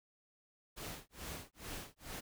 pink noise with tremolo, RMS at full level -44 dBFS, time 0.76-2.21 s, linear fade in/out 20 ms, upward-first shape sine, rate 2.3 Hz, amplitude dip 100%, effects none

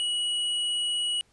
sine tone with hard clipping, 2921 Hz, F#7, 23 cents flat, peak -27 dBFS, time 0-1.21 s, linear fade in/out 0 ms, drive 9 dB, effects pink hiss -65 dBFS RMS until 1.32 s + resampled to 24000 Hz

